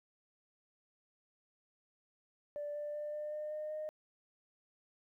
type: tone with pitch steps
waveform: sine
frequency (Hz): 586 / 590.8 / 595.6 / 600.4 / 605.3 / 610.2 / 615.1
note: D5 / D5 / D5 / D5 / D#5 / D#5 / D#5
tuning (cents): -4 / +10 / +24 / +38 / -48 / -34 / -20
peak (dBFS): -37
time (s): 2.56-3.89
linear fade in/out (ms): 0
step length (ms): 190
effects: tanh soft clip ceiling -34 dBFS + 13-bit